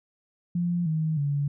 sine tone with pitch steps, 174.1 / 157.82 / 143.06 Hz, F3 / D#3 / D3, -5 / +25 / -45 cents, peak -23 dBFS, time 0.55-1.48 s, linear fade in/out 5 ms, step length 310 ms, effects none

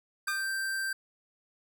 square tone, 1568 Hz, G6, in tune, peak -31 dBFS, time 0.27-0.93 s, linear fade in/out 5 ms
sawtooth tone with exponential decay, 1213 Hz, D#6, 44 cents flat, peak -28 dBFS, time 0.28-0.54 s, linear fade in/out 1 ms, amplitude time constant 55 ms
effects none

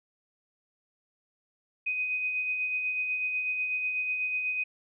sine tone with tremolo, 2503 Hz, D#7, 10 cents sharp, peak -26 dBFS, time 1.86-4.64 s, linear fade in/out 10 ms, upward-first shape sine, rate 8.1 Hz, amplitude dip 35%, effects none

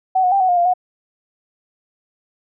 sine tone with pitch steps, 752 / 728 / 788 / 744 / 711 / 695 / 729 Hz, F#5 / F#5 / G5 / F#5 / F5 / F5 / F#5, +28 / -28 / +9 / +9 / +31 / -9 / -26 cents, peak -12 dBFS, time 0.15-0.738 s, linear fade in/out 10 ms, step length 84 ms, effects none

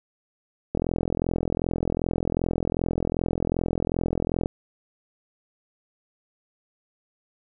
click train, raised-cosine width 2 ms, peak -11 dBFS, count 159, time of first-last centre 0.75-4.459 s, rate 42.6 Hz, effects none

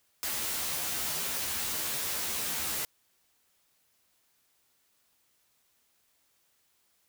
white noise with comb filter, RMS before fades -33 dBFS, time 0.23-2.85 s, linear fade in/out 0 ms, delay 13 ms, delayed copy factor +0.95, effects white hiss -71 dBFS RMS until 7.08 s

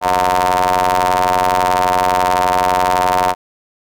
sawtooth ring-modulated tone, 91.8 Hz, F#2, 13 cents flat, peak -5 dBFS, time 0.01-3.35 s, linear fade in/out 50 ms, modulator 817 Hz, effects none

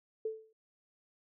sine tone with exponential decay, 440 Hz, A4, in tune, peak -30 dBFS, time 0.25-0.53 s, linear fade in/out 5 ms, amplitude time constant 60 ms, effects none

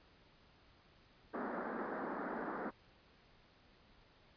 pink band-pass noise, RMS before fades -42 dBFS, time 1.33-2.71 s, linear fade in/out 20 ms, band 200 to 1700 Hz, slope 48 dB/octave, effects pink hiss -66 dBFS RMS until 4.36 s + resampled to 11025 Hz

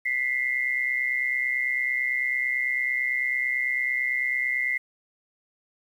sine tone pair together, 1985 / 2114 Hz, B6 / C7, +8 / +17 cents, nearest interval minor second, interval 109 cents, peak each -26 dBFS, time 0.05-4.78 s, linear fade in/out 10 ms, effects 9-bit

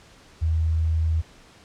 sine tone, 80.4 Hz, E2, 43 cents flat, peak -19 dBFS, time 0.41-1.22 s, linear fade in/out 20 ms, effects pink hiss -51 dBFS RMS until 1.64 s + low-pass 7000 Hz 12 dB/octave

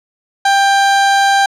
30% pulse tone, 791 Hz, G5, 15 cents sharp, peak -6 dBFS, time 0.45-1.46 s, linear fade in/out 5 ms, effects low-pass 7000 Hz 12 dB/octave

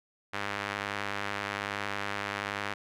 sawtooth tone with band-pass filter, 101.2 Hz, G#2, 44 cents flat, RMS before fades -35 dBFS, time 0.33-2.74 s, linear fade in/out 10 ms, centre 1800 Hz, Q 1.1, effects none

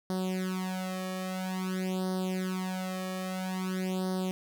sawtooth tone with flanger, 186.2 Hz, F#3, 11 cents sharp, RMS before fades -33 dBFS, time 0.1-4.31 s, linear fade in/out 0 ms, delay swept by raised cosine 0.2 to 1.7 ms, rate 0.5 Hz, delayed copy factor +0.9, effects none

